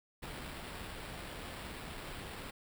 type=noise with sample-and-hold; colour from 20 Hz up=pink; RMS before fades=-45 dBFS; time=0.22-2.51 s; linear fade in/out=10 ms; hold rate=6300 Hz; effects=none